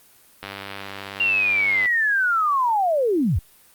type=click train; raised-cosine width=0.3 ms; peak=-16 dBFS; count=142; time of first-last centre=0.43-1.857 s; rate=98.8 Hz
type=linear sweep; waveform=sine; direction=down; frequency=2794 to 58.27 Hz; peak=-17 dBFS; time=1.2-3.39 s; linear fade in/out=5 ms
effects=white hiss -53 dBFS RMS until 3.74 s + Opus 32 kbps

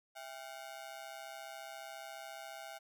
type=ring-modulated tone; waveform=sawtooth; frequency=730 Hz; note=F#5; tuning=24 cents flat; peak=-39 dBFS; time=0.15-2.79 s; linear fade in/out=20 ms; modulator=67.2 Hz; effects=none

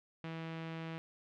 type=tone with low-pass filter; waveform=sawtooth; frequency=163 Hz; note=E3; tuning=19 cents flat; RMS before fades=-43 dBFS; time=0.24-0.98 s; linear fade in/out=0 ms; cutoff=2800 Hz; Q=1.6; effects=none

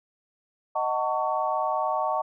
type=chord; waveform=sine; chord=D# half-diminished seventh; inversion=none; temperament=just; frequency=622.3 / 746.7 / 896 / 1120.1 Hz; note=D#5 / F#5 / A5 / C#6; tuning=0 / +16 / +31 / +18 cents; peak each=-29 dBFS; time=0.75-2.22 s; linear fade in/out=10 ms; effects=none

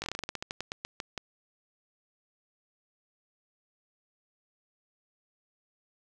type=slowing click train; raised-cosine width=0.2 ms; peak=-17 dBFS; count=17; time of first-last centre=0.02-1.178 s; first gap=19 ms; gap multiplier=1.16; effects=none

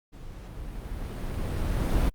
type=noise with level ramp; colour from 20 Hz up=brown; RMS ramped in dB=-44 to -22 dBFS; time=0.12-2.1 s; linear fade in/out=20 ms; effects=Opus 48 kbps

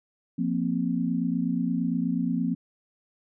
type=chord; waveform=sine; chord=F suspended fourth; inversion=none; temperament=equal; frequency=174.61 / 233.1 / 261.6 Hz; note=F3 / Bb3 / C4; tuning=0 / 0 / 0 cents; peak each=-28 dBFS; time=0.38-2.55 s; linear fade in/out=10 ms; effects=none

